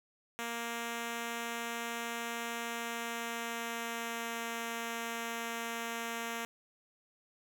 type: tone with pitch glide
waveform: 5% pulse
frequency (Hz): 233.4 to 231.4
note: A#3 to A#3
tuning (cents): +2 to -13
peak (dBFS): -25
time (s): 0.39-6.45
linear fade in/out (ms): 0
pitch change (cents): -15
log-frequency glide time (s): 2.58-4.49
effects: none